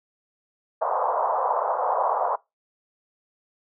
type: band-pass noise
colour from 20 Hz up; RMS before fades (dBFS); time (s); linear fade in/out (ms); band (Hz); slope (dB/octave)
white; -24; 0.81-2.36; 10; 510 to 1100; 48
effects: noise-tail reverb RT60 0.2 s tail -22 dB re dry